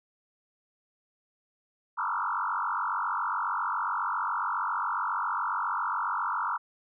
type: tone with frequency modulation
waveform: sine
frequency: 1159 Hz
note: D6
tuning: 23 cents flat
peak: -27 dBFS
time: 1.97-6.58 s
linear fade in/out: 20 ms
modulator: 47.3 Hz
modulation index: 5.5
effects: none